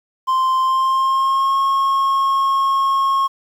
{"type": "tone with pitch glide", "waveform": "triangle", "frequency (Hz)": [1044, 1086.4], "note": ["C6", "C#6"], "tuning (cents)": [-4, -35], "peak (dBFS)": -12, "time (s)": [0.27, 3.28], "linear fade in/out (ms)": 20, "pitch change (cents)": 69, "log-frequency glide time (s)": [0.6, 1.58], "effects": ["8-bit"]}